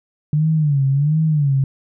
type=tone with vibrato; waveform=sine; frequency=146.7 Hz; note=D3; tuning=2 cents flat; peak=-13 dBFS; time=0.33-1.64 s; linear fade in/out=2 ms; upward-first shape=sine; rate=1.4 Hz; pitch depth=140 cents each way; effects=none